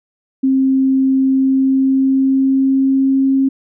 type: tone with pitch glide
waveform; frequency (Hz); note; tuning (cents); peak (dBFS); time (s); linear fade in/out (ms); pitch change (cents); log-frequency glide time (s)
sine; 265.8 to 268.9; C4 to C4; +27 to +47; -10; 0.43-3.49; 10; +20; 1.25-3.25
effects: none